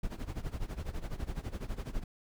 brown noise with tremolo, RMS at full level -34 dBFS, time 0.03-2.04 s, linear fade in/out 5 ms, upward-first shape sine, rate 12 Hz, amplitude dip 85%, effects none

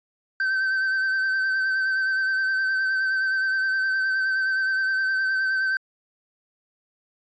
triangle tone with vibrato, 1546 Hz, G6, 24 cents flat, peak -19 dBFS, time 0.4-5.77 s, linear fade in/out 2 ms, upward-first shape sine, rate 9.6 Hz, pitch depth 24 cents each way, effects resampled to 16000 Hz

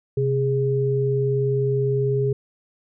sine tone pair together, 130.81 / 412.1 Hz, C3 / G#4, 0 / -13 cents, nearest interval octave + minor sixth, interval 1987 cents, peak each -21 dBFS, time 0.17-2.33 s, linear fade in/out 5 ms, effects none

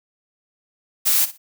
blue noise with echo, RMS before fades -17 dBFS, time 1.05-1.26 s, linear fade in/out 20 ms, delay 60 ms, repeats 2, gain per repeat -15 dB, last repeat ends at 1.38 s, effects none

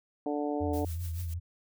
harmonic tone, 146.83 Hz, D3, in tune, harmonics 2 / 3 / 4 / 5 / 6, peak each -32 / -35 / -37 / -37 / -44 dBFS, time 0.26-0.85 s, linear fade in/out 2 ms
sine tone with vibrato, 84.9 Hz, F2, 48 cents flat, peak -32 dBFS, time 0.6-1.4 s, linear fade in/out 20 ms, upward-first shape triangle, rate 5.3 Hz, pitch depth 87 cents each way
blue noise with tremolo, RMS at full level -45 dBFS, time 0.73-1.34 s, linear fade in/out 5 ms, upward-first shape triangle, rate 6.9 Hz, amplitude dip 80%
effects none

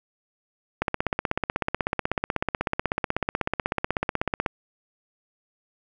click train, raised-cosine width 0.5 ms, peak -8 dBFS, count 60, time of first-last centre 0.82-4.462 s, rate 16.2 Hz, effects none

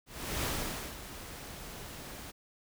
pink noise with ADSR envelope, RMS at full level -33 dBFS, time 0.06-2.32 s, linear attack 370 ms, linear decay 520 ms, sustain -12 dB, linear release 21 ms, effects none

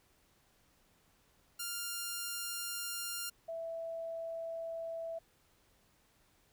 5% pulse / sine tone pair in turn, 1399 / 660.2 Hz, F6 / E5, +3 / +2 cents, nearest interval octave + minor second, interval 1301 cents, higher first, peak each -26 / -38 dBFS, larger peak first, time 1.59-3.3 / 3.48-5.19 s, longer neither, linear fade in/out 10 ms, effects pink hiss -70 dBFS RMS until 6.52 s

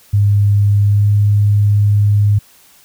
sine tone with pitch glide, 101.9 to 103.02 Hz, G#2 to G#2, -32 to -13 cents, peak -8 dBFS, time 0.13-2.39 s, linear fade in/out 10 ms, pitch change +19 cents, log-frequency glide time 0.86-1.07 s, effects white hiss -47 dBFS RMS until 2.84 s

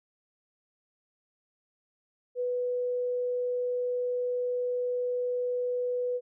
sine tone, 493.9 Hz, B4, in tune, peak -27 dBFS, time 2.35-6.21 s, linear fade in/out 50 ms, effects none

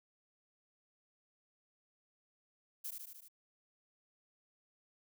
violet noise with echo, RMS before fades -42 dBFS, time 2.84-2.91 s, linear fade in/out 10 ms, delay 75 ms, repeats 5, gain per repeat -3 dB, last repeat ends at 3.285 s, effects none

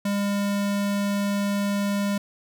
square tone, 201.7 Hz, G3, 50 cents sharp, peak -23 dBFS, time 0.05-2.18 s, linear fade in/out 5 ms, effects none

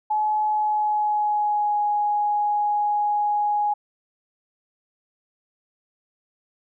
sine tone with pitch glide, 852 to 831.6 Hz, G#5 to G#5, +44 to +2 cents, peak -19 dBFS, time 0.1-3.74 s, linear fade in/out 10 ms, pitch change -42 cents, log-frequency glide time 0.44-1.8 s, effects none

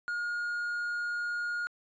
triangle tone, 1429 Hz, F6, 39 cents sharp, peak -29 dBFS, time 0.08-1.67 s, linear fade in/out 0 ms, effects resampled to 16000 Hz

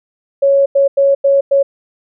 sine tone bursts at uneven times, 554.4 Hz, C#5, in tune, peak -7 dBFS, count 5, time 0.42-0.66 / 0.75-0.88 / 0.97-1.15 / 1.24-1.41 / 1.51-1.63 s, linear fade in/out 10 ms, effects none

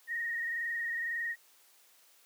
sine tone with frequency modulation, 1864.7 Hz, A#6, in tune, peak -32 dBFS, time 0.07-1.36 s, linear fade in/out 50 ms, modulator 21.9 Hz, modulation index 1.6, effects white hiss -63 dBFS RMS until 2.25 s + high-pass 400 Hz 12 dB/octave

